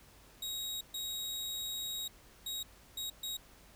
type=tone bursts at uneven times; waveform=sawtooth; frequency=3796 Hz; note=A#7; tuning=31 cents sharp; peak=-34 dBFS; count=5; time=0.42-0.81 / 0.94-2.08 / 2.46-2.63 / 2.97-3.1 / 3.23-3.37 s; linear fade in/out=5 ms; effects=added 50 Hz sine -64 dBFS peak until 3.75 s + pink hiss -60 dBFS RMS until 3.75 s